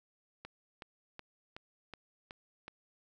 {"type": "click train", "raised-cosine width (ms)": 0.3, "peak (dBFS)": -29, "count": 7, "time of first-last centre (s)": [0.45, 2.68], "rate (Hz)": 2.69, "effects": []}